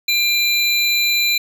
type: tone pair together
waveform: square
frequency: 2388 / 4016 Hz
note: D7 / B7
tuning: +28 / +28 cents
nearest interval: major sixth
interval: 900 cents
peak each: -18 dBFS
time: 0.08-1.38 s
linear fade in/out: 5 ms
effects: none